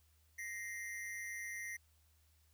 square ring-modulated tone, 1979 Hz, B6, 3 cents sharp, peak -40 dBFS, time 0.38-1.77 s, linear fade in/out 10 ms, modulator 104 Hz, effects added 77 Hz sine -69 dBFS peak until 2.53 s + white hiss -75 dBFS RMS until 2.53 s

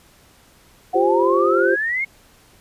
sine exponential sweep, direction up, 726 to 2200 Hz, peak -19 dBFS, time 0.93-2.05 s, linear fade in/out 10 ms
sine chord, F suspended second, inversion none, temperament equal, 349.2 / 392 / 523.3 Hz, F4 / G4 / C5, 0 / 0 / 0 cents, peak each -19 dBFS, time 0.94-1.76 s, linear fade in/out 20 ms
effects pink hiss -52 dBFS RMS until 2.6 s + resampled to 32000 Hz

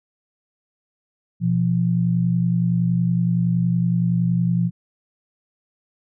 sine tone pair together, 122.47 / 173.2 Hz, B2 / F3, -14 / -14 cents, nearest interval tritone, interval 600 cents, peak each -21 / -18 dBFS, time 1.4-4.71 s, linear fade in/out 50 ms, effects none

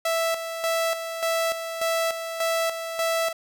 sawtooth tone with tremolo, 659.3 Hz, E5, in tune, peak -18 dBFS, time 0.05-3.33 s, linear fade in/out 5 ms, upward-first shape square, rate 1.7 Hz, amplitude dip 60%, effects none

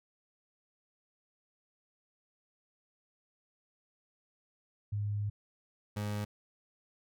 sine / 30% pulse tone pair in turn, 103.3 / 104.02 Hz, G#2 / G#2, -9 / +3 cents, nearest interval unison, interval 12 cents, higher second, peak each -31 / -31 dBFS, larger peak neither, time 4.92-5.3 / 5.96-6.25 s, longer first, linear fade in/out 10 ms, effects none

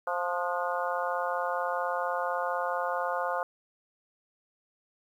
harmonic tone with a mistuned harmonic, 175.7 Hz, F3, 11 cents sharp, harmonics 3 / 4 / 5 / 6 / 7 / 8, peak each -33 / -34 / -35 / -36 / -36 / -37 dBFS, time 0.07-3.43 s, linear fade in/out 2 ms, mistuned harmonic 8, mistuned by +47 cents, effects 10-bit

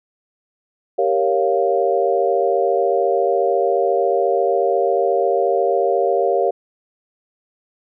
sine chord, G half-diminished seventh, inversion none, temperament equal, 392 / 466.2 / 554.4 / 698.5 Hz, G4 / Bb4 / Db5 / F5, 0 / 0 / 0 / 0 cents, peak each -20 dBFS, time 0.98-6.51 s, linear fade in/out 10 ms, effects none

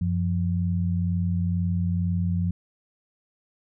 sine tone pair together, 92.5 / 174.61 Hz, F#2 / F3, 0 / 0 cents, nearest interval major seventh, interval 1100 cents, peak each -24 / -25 dBFS, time 0.01-2.51 s, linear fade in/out 5 ms, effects none

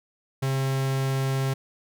45% pulse tone, 134.2 Hz, C3, 44 cents sharp, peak -23 dBFS, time 0.42-1.54 s, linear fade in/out 10 ms, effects none

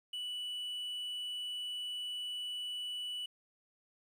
triangle tone with quantisation, 2960 Hz, F#7, in tune, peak -36 dBFS, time 0.13-3.26 s, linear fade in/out 5 ms, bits 11, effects none

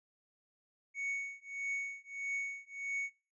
triangle tone with tremolo, 2224 Hz, C#7, 5 cents sharp, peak -32 dBFS, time 0.94-3.1 s, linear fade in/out 50 ms, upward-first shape triangle, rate 1.6 Hz, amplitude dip 100%, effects noise-tail reverb RT60 0.3 s tail -19 dB re dry + resampled to 22050 Hz

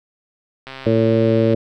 click train, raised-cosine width 0.3 ms, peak -17 dBFS, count 116, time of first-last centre 0.67-1.535 s, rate 133 Hz
harmonic tone, 112.7 Hz, A2, 42 cents sharp, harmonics 1 / 2 / 3 / 4 / 5, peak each -19 / -19 / -19 / -19 / -19 dBFS, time 0.86-1.55 s, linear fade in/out 5 ms
effects none

